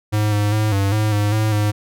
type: tone with pitch steps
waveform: square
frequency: 105.9 / 103.8 / 107.5 / 98.6 / 107.4 / 103.6 / 108.5 / 104.7 Hz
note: G#2 / G#2 / A2 / G2 / A2 / G#2 / A2 / G#2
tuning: +34 / 0 / -40 / +11 / -41 / -4 / -24 / +15 cents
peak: -16 dBFS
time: 0.12-1.72 s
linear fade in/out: 20 ms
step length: 200 ms
effects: none